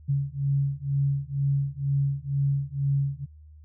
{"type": "beating tone pair", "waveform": "sine", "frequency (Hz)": [138.4, 140.5], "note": ["C#3", "C#3"], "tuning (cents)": [-2, 24], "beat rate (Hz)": 2.1, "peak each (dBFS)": -26, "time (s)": [0.08, 3.26], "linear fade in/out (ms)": 20, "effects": ["added 76 Hz sine -46 dBFS peak until 3.64 s"]}